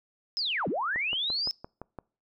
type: linear two-way sweep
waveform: sine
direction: down then up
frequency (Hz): 5274 to 140 to 5274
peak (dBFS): -27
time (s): 0.37-1.51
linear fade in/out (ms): 0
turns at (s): 0.68
type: click train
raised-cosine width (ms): 1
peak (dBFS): -25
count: 7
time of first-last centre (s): 0.96-1.987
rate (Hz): 5.84
effects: noise-tail reverb RT60 0.4 s tail -26 dB re dry